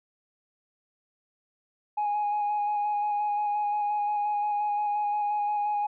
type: tone with vibrato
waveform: sine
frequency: 830.6 Hz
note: G#5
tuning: in tune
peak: -23 dBFS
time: 1.97-5.87 s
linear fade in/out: 10 ms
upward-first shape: square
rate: 5.7 Hz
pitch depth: 14 cents each way
effects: tanh soft clip ceiling -22 dBFS